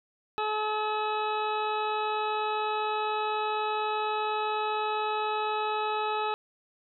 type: harmonic tone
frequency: 427.9 Hz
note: A4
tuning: 48 cents flat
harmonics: 1 / 2 / 3 / 4 / 6 / 7 / 8 / 9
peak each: -33 / -30 / -33 / -44 / -38 / -50 / -49 / -42 dBFS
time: 0.38-6.34 s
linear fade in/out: 0 ms
effects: none